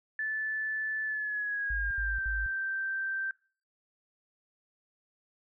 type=tone with pitch glide; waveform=sine; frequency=1746 to 1564.5 Hz; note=A6 to G6; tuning=-14 to -4 cents; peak=-30 dBFS; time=0.19-3.31 s; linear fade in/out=2 ms; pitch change=-190 cents; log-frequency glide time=1.04-2.19 s
type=tone bursts; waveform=sine; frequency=53.5 Hz; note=A1; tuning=48 cents flat; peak=-32 dBFS; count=3; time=1.7-2.466 s; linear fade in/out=5 ms; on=210 ms; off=68 ms
effects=noise-tail reverb RT60 0.4 s tail -23 dB re dry